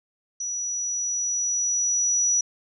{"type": "tone with level ramp", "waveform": "sine", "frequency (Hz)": 5870, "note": "F#8", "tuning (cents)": -15, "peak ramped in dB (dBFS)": [-27, -18], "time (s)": [0.4, 2.41], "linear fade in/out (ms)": 5, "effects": []}